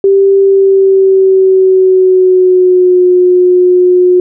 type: tone with pitch glide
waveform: sine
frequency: 392 to 361.5 Hz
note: G4 to F#4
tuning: 0 to -40 cents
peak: -3 dBFS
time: 0.04-4.2 s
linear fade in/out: 2 ms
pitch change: -140 cents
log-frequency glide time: 0.39-3.04 s
effects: none